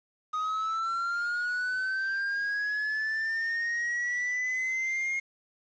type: linear sweep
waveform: triangle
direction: up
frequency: 1244.5 to 2145 Hz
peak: -26 dBFS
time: 0.33-5.2 s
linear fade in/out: 10 ms
effects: resampled to 16000 Hz + 9-bit